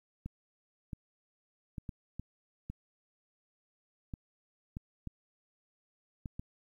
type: clicks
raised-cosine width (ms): 5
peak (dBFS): -27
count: 11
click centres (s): 0.26 / 0.932 / 1.782 / 1.892 / 2.196 / 2.7 / 4.138 / 4.769 / 5.073 / 6.258 / 6.395
effects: 11-bit